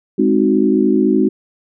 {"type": "chord", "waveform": "sine", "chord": "Ab dominant seventh", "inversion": "none", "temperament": "equal", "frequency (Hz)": [207.7, 261.6, 311.1, 370], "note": ["Ab3", "C4", "Eb4", "Gb4"], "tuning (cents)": [0, 0, 0, 0], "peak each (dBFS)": -16, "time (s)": [0.18, 1.29], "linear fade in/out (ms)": 10, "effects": []}